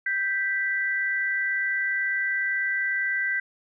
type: tone pair together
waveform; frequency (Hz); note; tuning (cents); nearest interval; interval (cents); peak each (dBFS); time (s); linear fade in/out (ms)
sine; 1568 / 1974.1; G6 / B6; 0 / -1; major third; 399; -26; 0.06-3.4; 5
effects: none